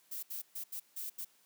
violet noise bursts at uneven times, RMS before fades -41 dBFS, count 6, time 0.11-0.23 / 0.3-0.42 / 0.55-0.64 / 0.72-0.8 / 0.96-1.1 / 1.18-1.25 s, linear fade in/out 10 ms, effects white hiss -68 dBFS RMS until 1.45 s + high-pass 150 Hz 12 dB/octave

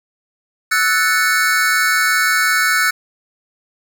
square chord, F# minor seventh, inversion third, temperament equal with one note detuned, 1314.7 / 1480 / 1760 / 2217 Hz, E6 / F#6 / A6 / C#7, -5 / 0 / 0 / 0 cents, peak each -21 / -17 / -20 / -21 dBFS, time 0.71-2.91 s, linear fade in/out 10 ms, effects 8-bit

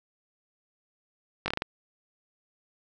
slowing click train, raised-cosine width 0.3 ms, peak -12 dBFS, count 6, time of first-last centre 1.46-1.621 s, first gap 20 ms, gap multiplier 1.24, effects none

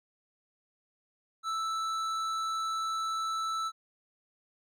triangle tone with hard clipping, 1318.5 Hz, E6, in tune, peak -32 dBFS, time 1.43-3.72 s, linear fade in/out 50 ms, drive 14 dB, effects none

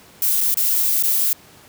violet noise with dropouts, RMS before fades -18 dBFS, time 0.22-1.33 s, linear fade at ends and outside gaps 2 ms, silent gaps 0.407-0.411 / 0.543-0.571 / 1.026-1.035 s, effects pink hiss -47 dBFS RMS until 1.68 s + high-pass 80 Hz 12 dB/octave

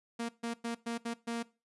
sawtooth tone bursts at uneven times, 233.1 Hz, A#3, in tune, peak -30 dBFS, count 6, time 0.19-0.29 / 0.43-0.54 / 0.64-0.75 / 0.86-0.98 / 1.05-1.14 / 1.27-1.43 s, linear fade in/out 10 ms, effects noise-tail reverb RT60 0.3 s tail -20 dB re dry + resampled to 24000 Hz

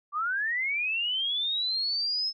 sine linear sweep, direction up, 1145 to 5240 Hz, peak -26 dBFS, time 0.12-2.33 s, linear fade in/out 50 ms, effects none

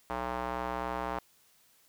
square tone with band-pass filter, 61.74 Hz, B1, in tune, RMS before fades -35 dBFS, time 0.1-1.19 s, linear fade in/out 0 ms, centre 930 Hz, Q 1.8, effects white hiss -65 dBFS RMS until 1.88 s

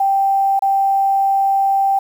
sine tone with dropouts, 784 Hz, G5, in tune, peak -12 dBFS, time 0-1.99 s, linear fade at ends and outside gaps 5 ms, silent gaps 0.593-0.621 s, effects 7-bit

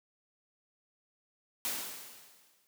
white noise with exponential decay, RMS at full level -33 dBFS, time 1.65-2.67 s, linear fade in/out 0 ms, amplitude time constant 220 ms, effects high-pass 150 Hz 12 dB/octave

